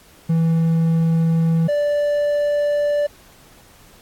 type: tone pair in turn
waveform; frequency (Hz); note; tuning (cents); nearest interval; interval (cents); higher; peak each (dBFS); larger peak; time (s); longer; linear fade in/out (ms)
triangle; 164.1 / 584.8; E3 / D5; -8 / -7; octave + minor seventh; 2201; second; -12 / -14; first; 0.29-1.68 / 1.68-3.07; neither; 10
effects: pink hiss -49 dBFS RMS until 4.01 s + AAC 64 kbps